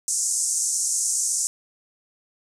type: band-pass noise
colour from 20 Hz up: pink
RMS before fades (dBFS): -24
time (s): 0.08-1.47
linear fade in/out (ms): 0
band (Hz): 6100 to 9400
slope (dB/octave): 48
effects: none

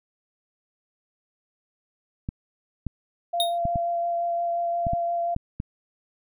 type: clicks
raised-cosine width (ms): 5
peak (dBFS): -16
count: 8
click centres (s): 2.289 / 2.867 / 3.654 / 3.758 / 4.868 / 4.934 / 5.364 / 5.601
type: tone with vibrato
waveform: sine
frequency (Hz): 687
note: F5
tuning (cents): -29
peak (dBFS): -23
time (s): 3.33-5.35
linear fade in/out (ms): 10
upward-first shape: sine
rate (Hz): 5.7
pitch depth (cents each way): 10
type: tone with exponential decay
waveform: square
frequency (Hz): 3710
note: A#7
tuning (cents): -9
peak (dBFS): -19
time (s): 3.4-3.58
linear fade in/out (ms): 1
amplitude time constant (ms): 38
effects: none

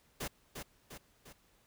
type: noise with echo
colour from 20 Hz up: pink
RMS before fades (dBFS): -39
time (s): 0.2-0.28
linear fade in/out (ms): 10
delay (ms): 350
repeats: 3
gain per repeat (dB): -5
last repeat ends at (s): 1.33
effects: pink hiss -69 dBFS RMS until 1.66 s

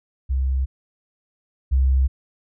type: tone pair in turn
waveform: sine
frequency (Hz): 65.9 / 65.9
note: C2 / C2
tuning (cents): +13 / +13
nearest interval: unison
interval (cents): 0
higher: neither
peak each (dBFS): -18 / -14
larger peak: second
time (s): 0.29-0.66 / 1.71-2.08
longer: neither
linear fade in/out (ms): 20
effects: none

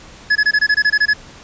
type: tone bursts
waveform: square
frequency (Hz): 1700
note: G#6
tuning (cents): +40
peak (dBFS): -11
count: 11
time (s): 0.3-1.136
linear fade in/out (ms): 10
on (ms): 56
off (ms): 22
effects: pink hiss -40 dBFS RMS until 1.43 s + resampled to 16000 Hz

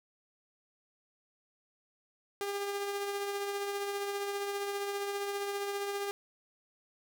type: tone with tremolo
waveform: sawtooth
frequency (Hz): 402.1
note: G4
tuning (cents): +44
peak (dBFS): -28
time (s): 2.41-6.11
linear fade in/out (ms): 0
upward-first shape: triangle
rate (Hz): 15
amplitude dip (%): 40
effects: none

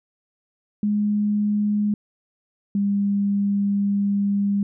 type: tone pair in turn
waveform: sine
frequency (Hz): 208 / 201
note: G#3 / G3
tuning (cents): +3 / +44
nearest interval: minor second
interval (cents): 59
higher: first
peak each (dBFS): -18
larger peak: neither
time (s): 0.83-1.94 / 2.75-4.63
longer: second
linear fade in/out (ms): 2
effects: none

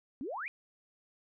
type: exponential sweep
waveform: sine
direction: up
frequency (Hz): 237.3 to 2508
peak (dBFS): -36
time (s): 0.21-0.48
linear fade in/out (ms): 0
effects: none

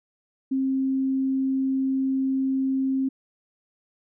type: tone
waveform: sine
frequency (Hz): 266.2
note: C4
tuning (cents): +30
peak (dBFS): -21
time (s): 0.51-3.09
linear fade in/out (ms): 10
effects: none

